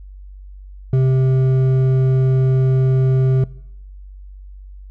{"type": "tone with hard clipping", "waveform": "sine", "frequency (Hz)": 130.9, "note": "C3", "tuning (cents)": 1, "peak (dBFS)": -13, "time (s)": [0.93, 3.44], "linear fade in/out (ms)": 2, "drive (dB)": 7, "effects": ["noise-tail reverb RT60 0.8 s tail -22 dB re dry", "added 48 Hz sine -34 dBFS peak until 4.9 s"]}